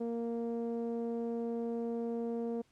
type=tone with low-pass filter; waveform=sawtooth; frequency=232.8 Hz; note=A#3; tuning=2 cents flat; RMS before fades=-36 dBFS; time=0-2.62 s; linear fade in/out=10 ms; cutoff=510 Hz; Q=2.3; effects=pink hiss -71 dBFS RMS until 2.71 s + low-pass 9000 Hz 12 dB/octave